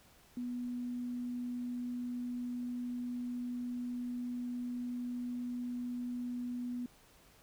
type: tone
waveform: sine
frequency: 244.9 Hz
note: B3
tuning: 14 cents flat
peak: -36 dBFS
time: 0.37-6.86 s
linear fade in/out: 2 ms
effects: pink hiss -63 dBFS RMS until 7.42 s